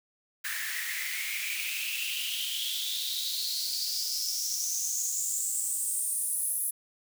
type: noise with high-pass filter sweep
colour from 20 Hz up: white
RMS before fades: -32 dBFS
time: 0.44-6.71 s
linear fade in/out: 10 ms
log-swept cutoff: 1700 to 11000 Hz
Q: 7.3
effects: none